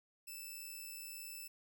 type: tone with amplitude modulation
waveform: 5% pulse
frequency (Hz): 2637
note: E7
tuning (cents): 0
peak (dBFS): -36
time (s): 0.27-1.48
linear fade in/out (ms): 10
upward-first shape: sine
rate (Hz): 81.6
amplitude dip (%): 25
effects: none